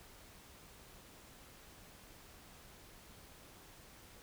silence, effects pink hiss -58 dBFS RMS until 4.22 s

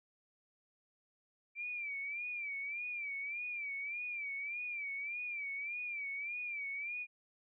sine tone with vibrato, 2336 Hz, D7, 10 cents flat, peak -38 dBFS, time 1.55-7.07 s, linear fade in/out 50 ms, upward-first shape sine, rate 1.7 Hz, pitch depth 95 cents each way, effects none

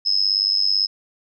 sine tone with amplitude modulation, 5160 Hz, E8, 38 cents flat, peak -12 dBFS, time 0.05-0.87 s, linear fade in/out 20 ms, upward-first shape sine, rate 98 Hz, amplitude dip 100%, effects none

